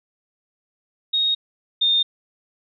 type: tone pair in turn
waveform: sine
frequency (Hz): 3739 / 3645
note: A#7 / A#7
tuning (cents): +4 / -40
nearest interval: unison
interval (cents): 44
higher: first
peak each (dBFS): -17 / -15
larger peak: second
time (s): 1.13-1.35 / 1.81-2.03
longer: neither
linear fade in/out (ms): 10
effects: none